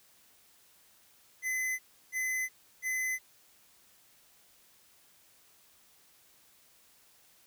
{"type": "tone bursts", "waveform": "square", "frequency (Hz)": 2030, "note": "B6", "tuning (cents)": 47, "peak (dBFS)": -31, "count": 3, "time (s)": [1.42, 3.19], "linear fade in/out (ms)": 50, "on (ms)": 370, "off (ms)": 330, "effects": ["white hiss -63 dBFS RMS until 7.46 s"]}